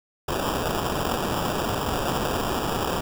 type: noise with sample-and-hold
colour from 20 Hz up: white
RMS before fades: -26 dBFS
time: 0.28-3.01 s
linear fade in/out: 5 ms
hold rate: 2100 Hz
effects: none